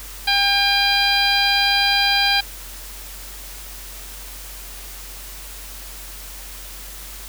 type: harmonic tone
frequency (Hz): 801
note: G5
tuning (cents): +37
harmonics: 1 / 2 / 3 / 4 / 5 / 6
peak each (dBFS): -22 / -22 / -22 / -22 / -22 / -22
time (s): 0.27-2.41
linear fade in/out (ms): 10
effects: added 46 Hz sine -37 dBFS peak until 7.28 s + white hiss -37 dBFS RMS until 7.28 s